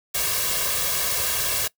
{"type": "noise with comb filter", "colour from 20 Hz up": "white", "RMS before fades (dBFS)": -24, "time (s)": [0.14, 1.68], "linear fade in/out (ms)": 10, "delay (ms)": 1.8, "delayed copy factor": 0.75, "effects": ["noise-tail reverb RT60 0.1 s tail -21 dB re dry"]}